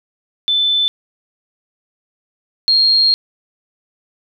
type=tone pair in turn; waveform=sine; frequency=3520 / 4237 Hz; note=A7 / C8; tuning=0 / +21 cents; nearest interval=minor third; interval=321 cents; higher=second; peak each=-12 / -9 dBFS; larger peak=second; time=0.48-0.88 / 2.68-3.14 s; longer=second; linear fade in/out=0 ms; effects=none